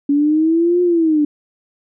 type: linear two-way sweep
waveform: sine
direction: up then down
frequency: 281.5 to 358.3 to 291.1 Hz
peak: -11 dBFS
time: 0.09-1.25 s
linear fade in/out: 5 ms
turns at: 0.82 s
effects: none